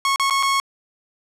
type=tone with dropouts; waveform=sawtooth; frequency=1097 Hz; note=C#6; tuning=18 cents flat; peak=-13 dBFS; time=0.05-0.6 s; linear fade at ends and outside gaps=1 ms; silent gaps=0.16-0.197 / 0.299-0.307 / 0.427-0.431 s; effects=low-pass 10000 Hz 12 dB/octave